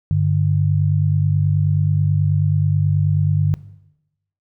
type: tone pair together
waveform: sine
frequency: 98.98 / 148.3 Hz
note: G2 / D3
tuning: +17 / +17 cents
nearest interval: perfect fifth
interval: 700 cents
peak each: -17 / -17 dBFS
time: 0.11-3.54 s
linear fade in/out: 0 ms
effects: noise-tail reverb RT60 0.9 s tail -18 dB re dry